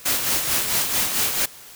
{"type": "noise with tremolo", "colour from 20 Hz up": "white", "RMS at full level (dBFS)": -20, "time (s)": [0.05, 1.46], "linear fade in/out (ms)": 10, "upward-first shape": "sine", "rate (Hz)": 4.5, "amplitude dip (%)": 50, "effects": ["white hiss -43 dBFS RMS until 1.75 s"]}